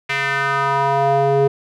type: tone with band-pass filter sweep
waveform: square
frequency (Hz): 138.59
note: C#3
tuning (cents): 0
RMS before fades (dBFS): -17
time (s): 0.09-1.48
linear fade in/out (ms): 10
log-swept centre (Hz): 2200 to 460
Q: 2.8
effects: none